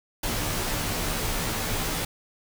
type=noise with comb filter; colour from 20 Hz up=pink; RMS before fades=-28 dBFS; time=0.23-2.05 s; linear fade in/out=5 ms; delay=15 ms; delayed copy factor=-0.9; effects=none